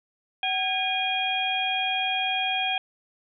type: harmonic tone with a mistuned harmonic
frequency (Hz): 816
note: G#5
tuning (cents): -31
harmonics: 1 / 2 / 3 / 4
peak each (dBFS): -28 / -36 / -28 / -28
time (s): 0.43-2.78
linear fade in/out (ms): 2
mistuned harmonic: 1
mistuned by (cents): -130
effects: none